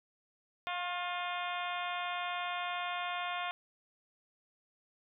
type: harmonic tone with a mistuned harmonic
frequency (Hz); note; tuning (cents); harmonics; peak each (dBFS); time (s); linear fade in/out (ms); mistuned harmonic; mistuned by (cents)
353.8; F4; +23; 2 / 3 / 4 / 5 / 6 / 7 / 8 / 9 / 10; -39 / -40 / -43 / -47 / -45 / -44 / -49 / -48 / -47; 0.67-3.51; 0; 3; +22
effects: none